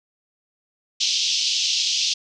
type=band-pass noise; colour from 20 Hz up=white; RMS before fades=-22 dBFS; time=1-2.14 s; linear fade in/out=10 ms; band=2800 to 6000 Hz; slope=48 dB/octave; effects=none